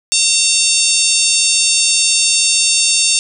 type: harmonic tone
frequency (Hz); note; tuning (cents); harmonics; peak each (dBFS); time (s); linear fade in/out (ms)
909; A#5; -44; 3 / 4 / 5 / 6 / 7 / 8 / 9 / 10; -19 / -19 / -19 / -19 / -19 / -19 / -19 / -19; 0.12-3.19; 0
effects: none